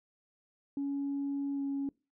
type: tone with pitch glide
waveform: sine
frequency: 280 to 277.4 Hz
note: C#4 to C#4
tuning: +18 to +1 cents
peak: -30 dBFS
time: 0.77-1.89 s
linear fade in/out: 2 ms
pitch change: -17 cents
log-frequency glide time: 1.54-1.61 s
effects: noise-tail reverb RT60 0.3 s tail -24 dB re dry + tanh soft clip ceiling -28 dBFS